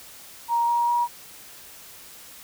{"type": "tone with pitch steps", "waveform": "sine", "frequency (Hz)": [939, 947.2, 955.4], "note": ["A#5", "A#5", "A#5"], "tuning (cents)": [12, 27, 42], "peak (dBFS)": -19, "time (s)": [0.48, 1.08], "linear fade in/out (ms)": 50, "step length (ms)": 200, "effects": ["white hiss -45 dBFS RMS until 2.43 s"]}